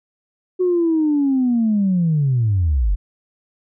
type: linear sweep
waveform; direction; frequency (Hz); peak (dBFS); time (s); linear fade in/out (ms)
sine; down; 370 to 41.2; -13; 0.59-2.96; 20
effects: tanh soft clip ceiling -10 dBFS